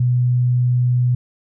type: tone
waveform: sine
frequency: 123.8 Hz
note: B2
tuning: 5 cents sharp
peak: -13 dBFS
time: 0-1.15 s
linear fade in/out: 5 ms
effects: none